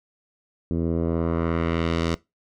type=tone with low-pass filter sweep; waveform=10% pulse; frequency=83.2 Hz; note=E2; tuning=17 cents sharp; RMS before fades=-24 dBFS; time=0.71-2.15 s; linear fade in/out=0 ms; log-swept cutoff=300 to 6100 Hz; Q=1; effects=noise-tail reverb RT60 0.2 s tail -20 dB re dry